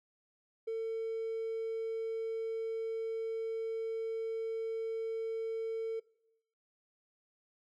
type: tone with hard clipping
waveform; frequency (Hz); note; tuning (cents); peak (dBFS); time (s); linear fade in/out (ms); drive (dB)
triangle; 450; A4; +39; -34; 0.67-6; 10; 4
effects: noise-tail reverb RT60 0.8 s tail -22 dB re dry